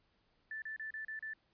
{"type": "tone bursts", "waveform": "sine", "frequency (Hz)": 1760, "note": "A6", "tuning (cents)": 0, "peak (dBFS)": -40, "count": 6, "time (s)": [0.51, 1.335], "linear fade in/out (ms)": 2, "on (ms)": 110, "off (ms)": 33, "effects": ["pink hiss -75 dBFS RMS until 1.53 s", "resampled to 11025 Hz"]}